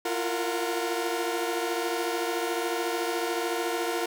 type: tone cluster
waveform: sawtooth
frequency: 340.6 / 354.4 / 460.8 / 730 Hz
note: F4 / F4 / A#4 / F#5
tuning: -43 / +25 / -20 / -24 cents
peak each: -28 / -31 / -27 / -31 dBFS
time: 0.05-4.06 s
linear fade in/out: 5 ms
effects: none